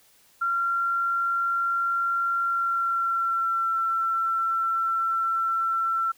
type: tone with pitch glide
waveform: sine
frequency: 1375 to 1345.9 Hz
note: F6 to E6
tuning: -27 to +36 cents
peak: -22 dBFS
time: 0.41-6.12 s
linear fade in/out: 10 ms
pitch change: -37 cents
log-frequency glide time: 2.43-3.78 s
effects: white hiss -59 dBFS RMS until 6.17 s